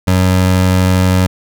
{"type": "tone", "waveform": "25% pulse", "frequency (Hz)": 92.5, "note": "F#2", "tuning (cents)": 0, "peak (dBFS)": -5, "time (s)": [0.07, 1.27], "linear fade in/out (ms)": 10, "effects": []}